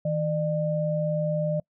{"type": "tone pair together", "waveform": "sine", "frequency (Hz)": [159.4, 601.4], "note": ["D#3", "D5"], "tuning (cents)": [42, 41], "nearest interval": "octave + major seventh", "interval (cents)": 2299, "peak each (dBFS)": -26, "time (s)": [0.05, 1.6], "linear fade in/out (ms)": 5, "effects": ["noise-tail reverb RT60 0.1 s tail -26 dB re dry"]}